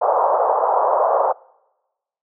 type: band-pass noise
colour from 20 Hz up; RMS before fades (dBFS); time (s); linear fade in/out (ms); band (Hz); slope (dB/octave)
pink; -17; 0.01-1.33; 20; 500 to 1100; 48
effects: noise-tail reverb RT60 1.0 s tail -25 dB re dry